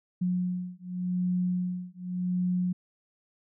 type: beating tone pair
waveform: sine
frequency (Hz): 180 / 180.87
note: F#3 / F#3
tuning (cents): -47 / -39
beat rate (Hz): 0.87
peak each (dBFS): -30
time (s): 0.21-2.73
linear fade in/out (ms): 10
effects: none